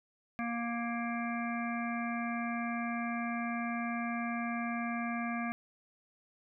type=harmonic tone; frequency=234.9 Hz; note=A#3; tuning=13 cents sharp; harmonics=1 / 3 / 5 / 7 / 9 / 10; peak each=-35 / -40 / -42 / -43 / -45 / -45 dBFS; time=0.39-5.52 s; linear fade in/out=0 ms; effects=none